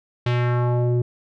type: tone with low-pass filter sweep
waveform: square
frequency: 121.9 Hz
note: B2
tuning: 22 cents flat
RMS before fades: -20 dBFS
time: 0.26-1.02 s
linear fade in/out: 5 ms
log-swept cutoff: 3500 to 330 Hz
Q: 1.6
effects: none